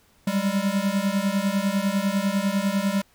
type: beating tone pair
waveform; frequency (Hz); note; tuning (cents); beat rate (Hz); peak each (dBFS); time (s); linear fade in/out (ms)
square; 192.9 / 202.9; G3 / G#3; -28 / -40; 10; -25; 0.27-3.02; 5
effects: pink hiss -60 dBFS RMS until 3.14 s